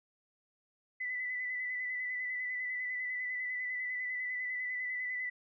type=tone with vibrato; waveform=sine; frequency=1998 Hz; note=B6; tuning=20 cents sharp; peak=-34 dBFS; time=1-5.3 s; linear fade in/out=10 ms; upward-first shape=square; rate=10 Hz; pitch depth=23 cents each way; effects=none